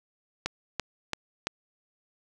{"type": "click train", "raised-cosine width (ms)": 0.2, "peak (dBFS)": -11, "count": 4, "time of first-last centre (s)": [0.46, 1.47], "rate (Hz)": 2.97, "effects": []}